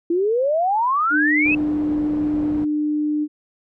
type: exponential sweep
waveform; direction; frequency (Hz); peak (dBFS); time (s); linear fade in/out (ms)
sine; up; 329.6 to 2661; -16; 0.1-1.55; 5
type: tone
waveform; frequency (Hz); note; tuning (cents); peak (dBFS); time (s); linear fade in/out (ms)
sine; 300; D4; +37; -18; 1.1-3.28; 50
type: low-pass noise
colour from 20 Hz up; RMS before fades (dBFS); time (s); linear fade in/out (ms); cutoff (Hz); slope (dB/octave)
white; -33; 1.45-2.65; 10; 410; 12
effects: none